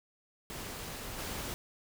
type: noise with level steps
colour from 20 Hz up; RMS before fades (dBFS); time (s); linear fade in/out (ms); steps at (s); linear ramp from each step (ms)
pink; -42 / -39; 0.5-1.54; 0; 1.18; 10
effects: none